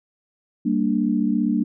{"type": "chord", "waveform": "sine", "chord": "G minor", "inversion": "none", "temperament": "equal with one note detuned", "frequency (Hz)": [196, 231.2, 293.7], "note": ["G3", "Bb3", "D4"], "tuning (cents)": [0, -14, 0], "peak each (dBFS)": [-23, -21, -23], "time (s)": [0.65, 1.64], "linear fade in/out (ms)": 10, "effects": []}